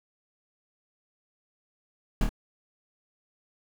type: noise with echo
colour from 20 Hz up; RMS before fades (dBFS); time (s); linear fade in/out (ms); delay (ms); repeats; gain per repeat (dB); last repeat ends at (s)
brown; -22; 2.21-2.24; 2; 26; 2; -4; 2.292
effects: none